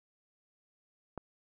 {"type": "click", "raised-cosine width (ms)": 1, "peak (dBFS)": -25, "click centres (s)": 1.177, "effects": []}